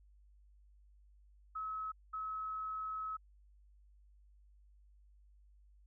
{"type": "tone bursts at uneven times", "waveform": "sine", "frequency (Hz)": 1287, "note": "E6", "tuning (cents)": -42, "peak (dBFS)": -38, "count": 2, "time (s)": [[1.55, 1.92], [2.13, 3.17]], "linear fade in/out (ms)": 10, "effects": ["added 50 Hz sine -61 dBFS peak until 5.86 s"]}